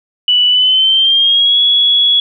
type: tone with pitch glide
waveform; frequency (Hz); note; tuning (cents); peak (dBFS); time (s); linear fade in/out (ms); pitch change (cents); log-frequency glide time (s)
sine; 2963 to 3364; F#7 to G#7; +2 to +22; -7; 0.28-2.2; 2; +220; 0.48-1.6
effects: none